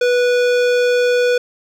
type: tone with hard clipping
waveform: sine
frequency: 490.7 Hz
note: B4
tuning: 11 cents flat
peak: -14 dBFS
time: 0.01-1.38 s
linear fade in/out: 5 ms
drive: 17 dB
effects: none

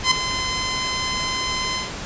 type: tone with ADSR envelope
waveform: 10% pulse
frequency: 1029 Hz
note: C6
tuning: 29 cents flat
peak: -3 dBFS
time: 0.03-1.92 s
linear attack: 84 ms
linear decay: 3 ms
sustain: -11 dB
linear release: 160 ms
effects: pink hiss -31 dBFS RMS until 2.05 s + resampled to 16000 Hz

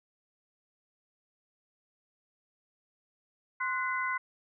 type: tone cluster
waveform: sine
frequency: 1045 / 1476 / 2033 Hz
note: C6 / F#6 / B6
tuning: -2 / -5 / +50 cents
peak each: -33 / -34 / -34 dBFS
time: 3.6-4.18 s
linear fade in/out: 10 ms
effects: none

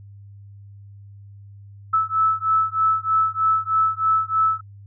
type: beating tone pair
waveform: sine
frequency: 1306 / 1309.2 Hz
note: E6 / E6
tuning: -17 / -12 cents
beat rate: 3.2 Hz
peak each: -20 dBFS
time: 1.93-4.61 s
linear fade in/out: 10 ms
effects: added 100 Hz sine -40 dBFS peak until 4.86 s

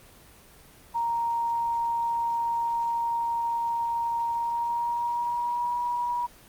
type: tone with pitch glide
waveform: sine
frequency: 933 to 964.2 Hz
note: A#5 to B5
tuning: +1 to -42 cents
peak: -24 dBFS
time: 0.94-6.27 s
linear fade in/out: 20 ms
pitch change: +57 cents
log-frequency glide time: 4.32-5.76 s
effects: pink hiss -52 dBFS RMS until 6.48 s + Opus 24 kbps

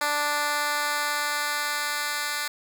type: tone with high-pass filter sweep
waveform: 10% pulse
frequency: 293.9 Hz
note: D4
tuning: 1 cent sharp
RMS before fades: -27 dBFS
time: 0.01-2.48 s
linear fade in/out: 5 ms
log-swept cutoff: 780 to 1800 Hz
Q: 0.74
effects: none

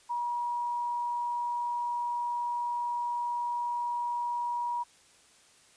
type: tone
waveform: sine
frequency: 959 Hz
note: A#5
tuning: 49 cents sharp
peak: -29 dBFS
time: 0.09-4.84 s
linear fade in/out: 20 ms
effects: white hiss -60 dBFS RMS until 5.76 s + resampled to 22050 Hz

